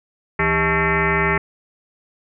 sine tone with frequency modulation, 1108.7 Hz, C#6, in tune, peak -15 dBFS, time 0.39-1.38 s, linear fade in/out 5 ms, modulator 236 Hz, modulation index 4.7, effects none

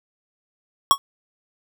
square tone with exponential decay, 1108.7 Hz, C#6, in tune, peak -6 dBFS, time 0.91-0.98 s, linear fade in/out 0 ms, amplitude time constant 15 ms, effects none

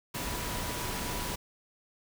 sine tone in noise, 978 Hz, B5, 17 cents flat, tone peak -43 dBFS, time 0.14-1.36 s, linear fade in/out 10 ms, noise pink, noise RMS -35 dBFS, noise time 0.14-1.36 s, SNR -11 dB, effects none

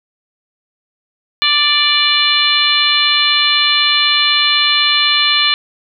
harmonic tone, 588 Hz, D5, 2 cents sharp, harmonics 2 / 3 / 4 / 5 / 6 / 7, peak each -20 / -21 / -17 / -16 / -16 / -16 dBFS, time 1.42-5.54 s, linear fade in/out 0 ms, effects none

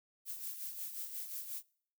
violet noise with tremolo, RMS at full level -41 dBFS, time 0.25-1.63 s, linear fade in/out 50 ms, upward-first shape sine, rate 5.6 Hz, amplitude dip 55%, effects noise-tail reverb RT60 0.6 s tail -25 dB re dry

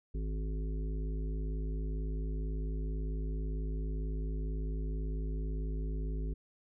harmonic tone with a mistuned harmonic, 52.2 Hz, G#1, 10 cents sharp, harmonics 1 / 3 / 5 / 7 / 8, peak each -33 / -43 / -47 / -50 / -51 dBFS, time 0.14-6.34 s, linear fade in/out 10 ms, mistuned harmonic 8, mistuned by +24 cents, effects none

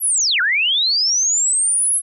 sine linear two-way sweep, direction down then up, 11840 to 1375 to 11040 Hz, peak -14 dBFS, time 0-2.02 s, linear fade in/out 50 ms, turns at 0.41 s, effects none

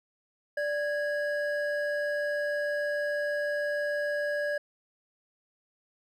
triangle tone pair together, 586.8 / 1654 Hz, D5 / G#6, -2 / -8 cents, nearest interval octave + tritone, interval 1794 cents, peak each -27 / -31 dBFS, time 0.57-4.58 s, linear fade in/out 5 ms, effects none

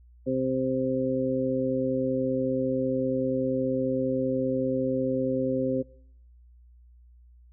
harmonic tone, 130.7 Hz, C3, 1 cent flat, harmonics 1 / 2 / 3 / 4, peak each -35 / -27 / -32 / -28 dBFS, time 0.26-5.83 s, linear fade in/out 20 ms, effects noise-tail reverb RT60 0.7 s tail -23 dB re dry + added 60 Hz sine -51 dBFS peak until 7.52 s

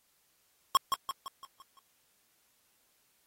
square tone with echo, 1084 Hz, C#6, 39 cents flat, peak -20 dBFS, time 0.75-0.77 s, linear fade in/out 0 ms, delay 170 ms, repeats 6, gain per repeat -6 dB, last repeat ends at 1.79 s, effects white hiss -71 dBFS RMS until 3.26 s + AAC 48 kbps

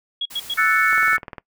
sine tone bursts, 3322 Hz, G#7, in tune, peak -21 dBFS, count 3, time 0.21-0.541 s, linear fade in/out 5 ms, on 45 ms, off 98 ms
white noise, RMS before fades -38 dBFS, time 0.3-1.17 s, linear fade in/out 10 ms
sine chord, F# minor seventh, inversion third, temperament equal, 1318.5 / 1480 / 1760 / 2217 Hz, E6 / F#6 / A6 / C#7, 0 / 0 / 0 / 0 cents, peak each -20 dBFS, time 0.57-1.18 s, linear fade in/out 20 ms
click train, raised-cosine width 0.5 ms, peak -18 dBFS, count 10, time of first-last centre 0.93-1.382 s, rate 19.9 Hz
effects noise-tail reverb RT60 0.1 s tail -22 dB re dry

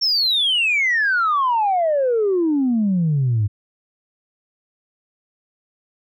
sine exponential sweep, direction down, 5520 to 99.4 Hz, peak -14 dBFS, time 0.01-3.48 s, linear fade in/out 20 ms, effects tanh soft clip ceiling -12 dBFS

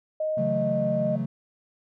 sine tone with pitch glide, 622.3 to 616.6 Hz, D#5 to D#5, 0 to -16 cents, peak -24 dBFS, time 0.2-1.16 s, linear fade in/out 5 ms, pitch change -16 cents, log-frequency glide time 0.6-0.8 s
triangle chord, F# minor seventh, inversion second, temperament equal, 138.59 / 164.81 / 185 / 220 Hz, C#3 / E3 / F#3 / A3, 0 / 0 / 0 / 0 cents, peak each -29 / -32 / -29 / -28 dBFS, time 0.37-1.26 s, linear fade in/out 10 ms
effects none

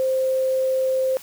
sine tone, 523.3 Hz, C5, in tune, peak -18 dBFS, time 0-1.17 s, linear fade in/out 0 ms, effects white hiss -43 dBFS RMS until 1.22 s

